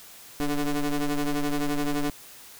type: ring-modulated tone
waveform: 40% pulse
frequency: 146.83 Hz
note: D3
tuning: in tune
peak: -20 dBFS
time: 0.4-2.1 s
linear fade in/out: 2 ms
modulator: 141 Hz
effects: white hiss -47 dBFS RMS until 2.59 s